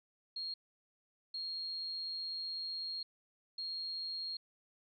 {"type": "tone bursts at uneven times", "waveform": "sine", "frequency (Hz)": 4256, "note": "C8", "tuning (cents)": 29, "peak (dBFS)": -38, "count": 3, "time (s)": [[0.36, 0.54], [1.34, 3.03], [3.58, 4.37]], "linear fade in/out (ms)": 5, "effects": []}